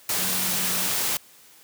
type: tone in noise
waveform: sine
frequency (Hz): 183.4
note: F#3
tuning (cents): -15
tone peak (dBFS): -36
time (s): 0.18-0.88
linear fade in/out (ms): 2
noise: white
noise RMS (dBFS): -25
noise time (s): 0.09-1.17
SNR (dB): -14
effects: white hiss -52 dBFS RMS until 1.63 s + high-pass 80 Hz 12 dB/octave